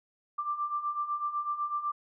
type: beating tone pair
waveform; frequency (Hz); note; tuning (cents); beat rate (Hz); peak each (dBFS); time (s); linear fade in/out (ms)
sine; 1174.7 / 1182.7; D6 / D6; 0 / +12; 8; -36 / -31; 0.38-1.92; 10
effects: none